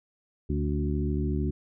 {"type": "harmonic tone with a mistuned harmonic", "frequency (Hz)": 73.42, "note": "D2", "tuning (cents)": 0, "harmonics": [1, 2, 3, 4, 5], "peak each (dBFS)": [-28, -31, -33, -34, -35], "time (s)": [0.49, 1.51], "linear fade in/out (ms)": 10, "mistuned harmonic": 4, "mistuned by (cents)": -27, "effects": []}